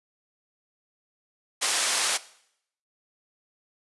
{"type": "band-pass noise", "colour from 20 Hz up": "white", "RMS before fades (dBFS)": -25, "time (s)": [1.61, 2.18], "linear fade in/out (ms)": 20, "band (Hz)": [530, 10000], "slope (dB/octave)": 12, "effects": ["noise-tail reverb RT60 0.7 s tail -18 dB re dry", "resampled to 24000 Hz"]}